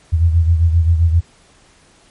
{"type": "beating tone pair", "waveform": "sine", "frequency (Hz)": [82.41, 90.01], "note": ["E2", "F#2"], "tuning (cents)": [0, -47], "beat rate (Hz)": 7.6, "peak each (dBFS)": [-10, -18], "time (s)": [0.12, 1.21], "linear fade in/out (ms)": 20, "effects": ["pink hiss -50 dBFS RMS until 2.1 s", "MP3 48 kbps"]}